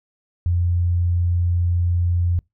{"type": "tone", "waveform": "sine", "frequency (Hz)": 87.3, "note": "F2", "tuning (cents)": 0, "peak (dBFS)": -16, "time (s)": [0.46, 2.39], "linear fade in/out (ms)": 0, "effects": ["noise-tail reverb RT60 0.2 s tail -26 dB re dry"]}